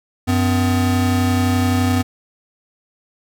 square tone pair together, 94.8 / 252.7 Hz, F#2 / B3, +43 / +40 cents, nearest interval octave + perfect fourth, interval 1697 cents, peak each -18 dBFS, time 0.27-2.03 s, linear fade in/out 20 ms, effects none

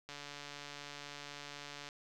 click train, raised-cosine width 0.2 ms, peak -29 dBFS, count 260, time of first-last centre 0.09-1.889 s, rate 144 Hz, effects none

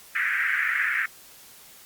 white band-pass noise, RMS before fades -25 dBFS, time 0.15-1.06 s, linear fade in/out 5 ms, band 1500 to 2100 Hz, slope 48 dB/octave, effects white hiss -49 dBFS RMS until 1.85 s + Opus 48 kbps

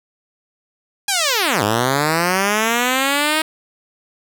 5% pulse linear two-way sweep, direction down then up, 830.6 to 100.3 to 317.2 Hz, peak -4 dBFS, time 1.08-3.42 s, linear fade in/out 5 ms, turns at 1.63 s, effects none

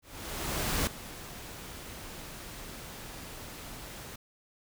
pink noise with ADSR envelope, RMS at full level -29 dBFS, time 0.02-4.16 s, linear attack 850 ms, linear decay 4 ms, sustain -15 dB, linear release 6 ms, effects none

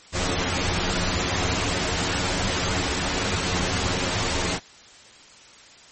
pink noise with comb filter, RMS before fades -24 dBFS, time 0.12-4.6 s, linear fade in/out 50 ms, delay 11 ms, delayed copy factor +0.85, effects white hiss -48 dBFS RMS until 5.91 s + MP3 32 kbps

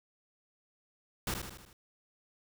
pink noise with echo, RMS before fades -34 dBFS, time 1.27-1.34 s, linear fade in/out 2 ms, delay 78 ms, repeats 5, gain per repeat -5 dB, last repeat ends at 1.73 s, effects none

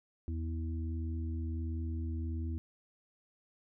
harmonic tone, 81.4 Hz, E2, 21 cents flat, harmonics 1 / 3 / 4, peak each -34 / -44 / -46 dBFS, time 0.28-2.58 s, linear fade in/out 0 ms, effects none

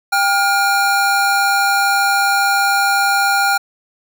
square tone pair together, 795.3 / 1417 Hz, G5 / F6, +25 / +25 cents, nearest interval minor seventh, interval 1000 cents, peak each -16 dBFS, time 0.12-3.58 s, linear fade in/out 10 ms, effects none

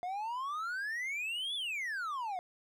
triangle exponential two-way sweep, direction up then down, 700 to 3520 to 700 Hz, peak -33 dBFS, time 0.03-2.39 s, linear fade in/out 0 ms, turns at 1.55 s, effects none

